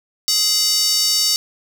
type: tone with high-pass filter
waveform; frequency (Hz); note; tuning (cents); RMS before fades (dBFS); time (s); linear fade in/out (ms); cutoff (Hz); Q
square; 418.8; G#4; +15; -17; 0.28-1.36; 0; 5000; 4.5
effects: none